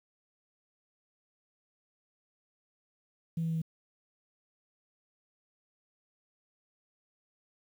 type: tone with pitch steps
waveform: sine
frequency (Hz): 164.81 / 163.77 / 162.73 / 161.7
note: E3 / E3 / E3 / E3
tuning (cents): 0 / -11 / -22 / -33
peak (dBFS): -28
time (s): 3.37-3.618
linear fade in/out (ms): 5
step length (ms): 62
effects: tanh soft clip ceiling -25 dBFS + 10-bit